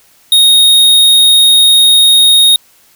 square tone, 3729 Hz, A#7, in tune, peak -4 dBFS, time 0.32-2.56 s, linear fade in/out 2 ms, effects white hiss -47 dBFS RMS until 2.95 s

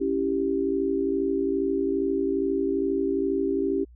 sine chord, C# diminished, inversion none, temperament equal, 277.2 / 329.6 / 392 Hz, C#4 / E4 / G4, 0 / 0 / 0 cents, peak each -27 / -29 / -25 dBFS, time 0-3.85 s, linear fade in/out 20 ms, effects added 60 Hz sine -47 dBFS peak until 3.95 s

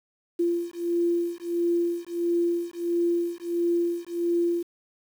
sine beating tone pair, 343 / 344.5 Hz, F4 / F4, -31 / -24 cents, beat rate 1.5 Hz, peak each -26 dBFS, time 0.39-4.63 s, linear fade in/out 10 ms, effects 8-bit

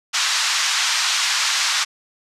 white band-pass noise, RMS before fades -20 dBFS, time 0.13-1.85 s, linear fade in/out 20 ms, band 980 to 6400 Hz, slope 24 dB/octave, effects resampled to 32000 Hz

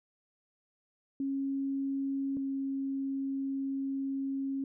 sine tone pair in turn, 273.4 / 271.8 Hz, C#4 / C#4, -24 / -34 cents, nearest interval unison, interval 10 cents, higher first, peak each -30 / -31 dBFS, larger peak first, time 1.2-2.37 / 2.37-4.64 s, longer second, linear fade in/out 2 ms, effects none

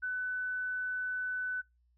sine tone, 1500 Hz, F#6, 23 cents sharp, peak -32 dBFS, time 0.02-1.62 s, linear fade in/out 20 ms, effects noise-tail reverb RT60 0.2 s tail -26 dB re dry + added 60 Hz sine -67 dBFS peak until 1.97 s

